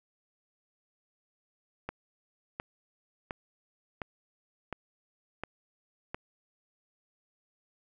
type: click train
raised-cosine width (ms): 0.5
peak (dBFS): -20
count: 7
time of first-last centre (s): 1.89-6.145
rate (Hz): 1.41
effects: none